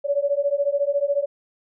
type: beating tone pair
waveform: sine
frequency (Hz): 561 / 575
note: C#5 / D5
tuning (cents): +21 / -37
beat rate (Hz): 14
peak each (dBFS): -22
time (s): 0.04-1.26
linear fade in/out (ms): 20
effects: none